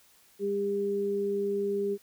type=tone pair together; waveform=sine; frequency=200.6 / 401.2 Hz; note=G3 / G4; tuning=+40 / +40 cents; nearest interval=octave; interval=1200 cents; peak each=-35 / -27 dBFS; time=0.39-1.98 s; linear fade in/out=50 ms; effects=white hiss -61 dBFS RMS until 2.02 s